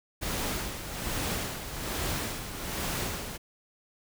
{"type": "noise with tremolo", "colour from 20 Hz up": "pink", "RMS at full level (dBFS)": -31, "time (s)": [0.21, 3.38], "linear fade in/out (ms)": 20, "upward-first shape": "sine", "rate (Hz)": 1.2, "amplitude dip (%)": 60, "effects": []}